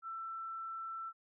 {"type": "tone", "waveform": "sine", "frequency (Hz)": 1335, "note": "E6", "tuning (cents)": 22, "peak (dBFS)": -40, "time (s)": [0.02, 1.13], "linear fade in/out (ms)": 50, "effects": []}